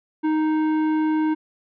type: tone with tanh clipping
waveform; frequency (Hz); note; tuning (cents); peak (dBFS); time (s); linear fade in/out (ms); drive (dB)
triangle; 311.2; D#4; 0; -20; 0.23-1.35; 20; 16
effects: none